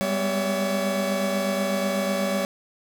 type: tone cluster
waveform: 40% pulse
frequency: 196.4 / 204.5 / 247.7 / 565 / 663 Hz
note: G3 / G#3 / B3 / C#5 / E5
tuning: +4 / -26 / +5 / +33 / +10 cents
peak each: -26 / -34 / -34 / -25 / -33 dBFS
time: 0.01-2.45 s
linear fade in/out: 0 ms
effects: none